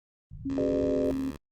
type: low-pass noise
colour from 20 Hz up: white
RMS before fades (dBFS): -43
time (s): 0.31-1.16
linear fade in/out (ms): 5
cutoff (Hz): 160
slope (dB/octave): 48
type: tone with pitch glide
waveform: sine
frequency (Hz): 272 to 267.3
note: C#4 to C4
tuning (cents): -33 to +37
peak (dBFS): -28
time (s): 0.45-1.31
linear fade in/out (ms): 10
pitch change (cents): -30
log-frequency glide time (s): 0.85-0.97
type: tone with vibrato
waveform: 10% pulse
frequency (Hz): 73.42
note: D2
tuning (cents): 0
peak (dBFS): -31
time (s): 0.5-1.37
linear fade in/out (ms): 0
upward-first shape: sine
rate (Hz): 11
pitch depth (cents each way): 10
type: chord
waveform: sine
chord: G# half-diminished seventh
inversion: third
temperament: just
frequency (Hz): 373.8 / 415.3 / 498.4 / 598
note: F#4 / G#4 / B4 / D5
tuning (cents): +18 / 0 / +16 / +31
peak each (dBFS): -33 / -31 / -32 / -30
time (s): 0.58-1.11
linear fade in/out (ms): 0
effects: Opus 24 kbps